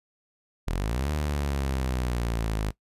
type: linear two-way sweep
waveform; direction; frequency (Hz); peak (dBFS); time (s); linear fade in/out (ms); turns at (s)
sawtooth; up then down; 36.71 to 76.1 to 51.4; -22; 0.67-2.71; 10; 1.12
effects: noise-tail reverb RT60 0.1 s tail -19 dB re dry + resampled to 32000 Hz